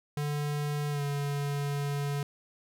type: tone with pitch glide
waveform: square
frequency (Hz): 146.83 to 142.81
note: D3 to D3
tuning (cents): 0 to -48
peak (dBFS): -30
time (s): 0.17-2.23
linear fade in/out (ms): 2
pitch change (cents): -48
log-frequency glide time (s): 0.9-1.02
effects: none